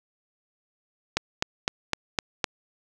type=click train; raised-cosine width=0.2 ms; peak=-5 dBFS; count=6; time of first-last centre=1.17-2.442 s; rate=3.93 Hz; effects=none